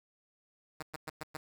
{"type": "tone bursts", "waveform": "5% pulse", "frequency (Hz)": 155.6, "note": "D#3", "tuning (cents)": 0, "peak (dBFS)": -27, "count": 5, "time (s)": [0.8, 1.37], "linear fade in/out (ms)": 2, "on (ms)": 26, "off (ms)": 110, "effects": []}